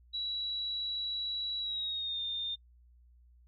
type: tone with pitch glide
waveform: sine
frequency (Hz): 3911 to 3628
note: B7 to A#7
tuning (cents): -18 to -48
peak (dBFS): -33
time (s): 0.13-2.56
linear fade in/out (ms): 20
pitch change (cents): -130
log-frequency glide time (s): 1.6-2.21
effects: noise-tail reverb RT60 0.1 s tail -26 dB re dry + added 60 Hz sine -58 dBFS peak until 3.47 s